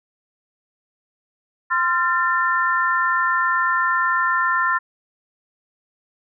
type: tone cluster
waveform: sine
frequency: 1039 / 1377 / 1786 Hz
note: C6 / F6 / A6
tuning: -12 / -25 / +25 cents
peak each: -21 dBFS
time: 1.7-4.79 s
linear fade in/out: 20 ms
effects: none